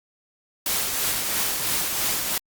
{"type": "noise with tremolo", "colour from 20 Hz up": "white", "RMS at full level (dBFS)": -23, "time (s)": [0.66, 2.38], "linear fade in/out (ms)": 2, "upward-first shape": "triangle", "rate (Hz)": 3, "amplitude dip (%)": 40, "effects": ["Opus 48 kbps"]}